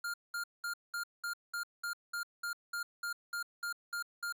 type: tone bursts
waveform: square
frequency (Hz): 1405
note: F6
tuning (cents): +10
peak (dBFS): -36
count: 15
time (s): 0.04-4.325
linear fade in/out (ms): 5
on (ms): 99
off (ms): 200
effects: none